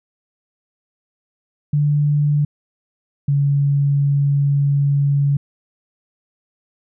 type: tone pair in turn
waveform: sine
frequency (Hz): 146.83 / 141.52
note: D3 / C#3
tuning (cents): 0 / +36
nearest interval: minor second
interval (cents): 64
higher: first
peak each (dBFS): -13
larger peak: neither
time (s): 1.73-2.45 / 3.28-5.37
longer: second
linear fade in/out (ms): 5
effects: none